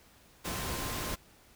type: tone in noise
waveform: sine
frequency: 1046.5 Hz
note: C6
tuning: in tune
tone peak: -45 dBFS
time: 0.44-1.16 s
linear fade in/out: 20 ms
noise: pink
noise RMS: -36 dBFS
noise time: 0.44-1.16 s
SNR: -12 dB
effects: pink hiss -60 dBFS RMS until 1.55 s